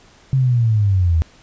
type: linear sweep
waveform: sine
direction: down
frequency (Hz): 135.4 to 77.78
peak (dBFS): -12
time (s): 0.33-1.22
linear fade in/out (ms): 0
effects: pink hiss -49 dBFS RMS until 1.42 s + resampled to 16000 Hz